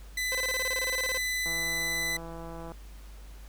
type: tone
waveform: sawtooth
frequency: 2003 Hz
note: B6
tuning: 24 cents sharp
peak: -25 dBFS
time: 0.17-2.17 s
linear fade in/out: 5 ms
type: tone bursts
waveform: sawtooth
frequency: 519 Hz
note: C5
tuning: 14 cents flat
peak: -29 dBFS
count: 16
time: 0.32-1.174 s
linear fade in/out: 0 ms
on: 29 ms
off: 26 ms
type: click train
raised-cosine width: 1 ms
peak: -29 dBFS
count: 210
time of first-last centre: 1.46-2.719 s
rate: 166 Hz
effects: added 50 Hz sine -44 dBFS peak until 3.48 s + pink hiss -56 dBFS RMS until 3.48 s